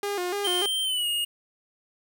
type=tone with vibrato; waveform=sawtooth; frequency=380.8 Hz; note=F#4; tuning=50 cents sharp; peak=-23 dBFS; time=0.03-0.66 s; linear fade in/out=2 ms; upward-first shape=square; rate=3.4 Hz; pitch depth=110 cents each way
type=tone with pitch glide; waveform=square; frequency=3136 to 2859 Hz; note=G7 to F7; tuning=0 to +40 cents; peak=-25 dBFS; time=0.44-1.25 s; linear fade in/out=10 ms; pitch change=-160 cents; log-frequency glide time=0.83-1.07 s
effects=9-bit